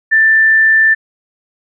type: tone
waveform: sine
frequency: 1773 Hz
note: A6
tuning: 13 cents sharp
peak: -6 dBFS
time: 0.11-0.95 s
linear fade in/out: 20 ms
effects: none